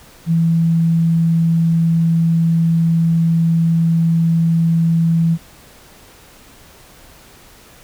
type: tone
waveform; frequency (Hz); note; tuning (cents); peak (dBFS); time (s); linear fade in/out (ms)
sine; 165.4; E3; +6; -11; 0.26-5.38; 50
effects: pink hiss -44 dBFS RMS until 7.83 s